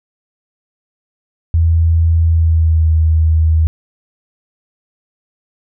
sine tone with pitch glide, 82.41 to 79.79 Hz, E2 to D#2, 0 to +44 cents, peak -8 dBFS, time 1.54-3.67 s, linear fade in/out 0 ms, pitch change -56 cents, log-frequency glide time 2.25-2.89 s, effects none

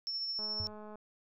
sine tone with tremolo, 5400 Hz, E8, 41 cents sharp, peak -33 dBFS, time 0.07-0.67 s, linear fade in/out 0 ms, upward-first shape sine, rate 14 Hz, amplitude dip 30%
click train, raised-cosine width 1 ms, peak -36 dBFS, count 121, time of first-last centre 0.39-0.956 s, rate 212 Hz
sine tone with exponential decay, 92.6 Hz, F#2, 2 cents sharp, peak -34 dBFS, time 0.6-0.78 s, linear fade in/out 0 ms, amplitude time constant 38 ms
effects none

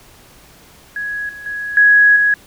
sine tone with level steps, 1668 Hz, G#6, 7 cents sharp, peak -20 / -30 / -21 / -6 / -10 dBFS, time 0.96-2.34 s, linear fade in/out 2 ms, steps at 1.29 / 1.46 / 1.77 / 2.16 s, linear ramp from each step 2 ms, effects pink hiss -45 dBFS RMS until 2.46 s

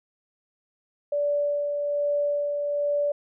sine tone with tremolo, 580 Hz, D5, 22 cents flat, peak -21 dBFS, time 1.12-3.12 s, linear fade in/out 5 ms, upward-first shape sine, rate 1.2 Hz, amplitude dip 35%, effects none

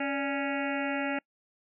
harmonic tone with a mistuned harmonic, 277.2 Hz, C#4, in tune, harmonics 1 / 2 / 3 / 5 / 6 / 7 / 8 / 9 / 10, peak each -32 / -35 / -37 / -39 / -40 / -40 / -41 / -42 / -42 dBFS, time 0-1.19 s, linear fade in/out 5 ms, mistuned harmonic 2, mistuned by +76 cents, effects noise-tail reverb RT60 0.1 s tail -26 dB re dry

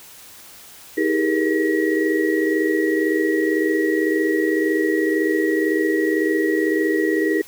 sine tone cluster, 317.5 / 395.6 / 417.5 / 471.4 / 1913 Hz, D#4 / G4 / G#4 / A#4 / A#6, +35 / +16 / +9 / +19 / +44 cents, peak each -20 / -22 / -26 / -25 / -25 dBFS, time 0.97-7.42 s, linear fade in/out 10 ms, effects white hiss -43 dBFS RMS until 7.47 s

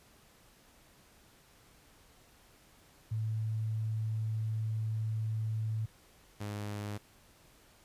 sine / sawtooth tone pair in turn, 110 / 103.5 Hz, A2 / G#2, 0 / -5 cents, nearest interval minor second, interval 105 cents, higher first, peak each -31 / -33 dBFS, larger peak first, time 3.11-5.86 / 6.4-6.98 s, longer first, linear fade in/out 10 ms, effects pink hiss -62 dBFS RMS until 7.84 s + resampled to 32000 Hz

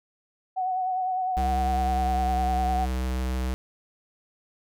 sine tone with vibrato, 743 Hz, F#5, 7 cents sharp, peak -24 dBFS, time 0.56-2.86 s, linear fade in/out 20 ms, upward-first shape sine, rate 9.9 Hz, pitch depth 30 cents each way
square tone with pitch glide, 65.41 to 63.81 Hz, C2 to C2, 0 to -43 cents, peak -26 dBFS, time 1.37-3.54 s, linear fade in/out 0 ms, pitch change -43 cents, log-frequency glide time 1.69-2.44 s
effects none

